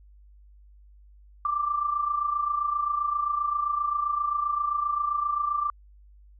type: tone with amplitude modulation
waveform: sine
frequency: 1177 Hz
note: D6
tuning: 3 cents sharp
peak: -21 dBFS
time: 1.45-5.7 s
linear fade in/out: 2 ms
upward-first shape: sine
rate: 27.6 Hz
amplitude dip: 65%
effects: added 50 Hz sine -50 dBFS peak until 6.39 s